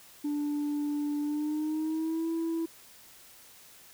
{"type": "tone with pitch glide", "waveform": "sine", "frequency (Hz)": [293.2, 329.1], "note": ["D4", "E4"], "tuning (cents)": [-3, -3], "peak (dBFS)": -26, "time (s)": [0.24, 2.66], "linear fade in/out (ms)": 10, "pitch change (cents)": 200, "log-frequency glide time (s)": [1.21, 2.29], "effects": ["tanh soft clip ceiling -27 dBFS", "white hiss -54 dBFS RMS until 3.93 s"]}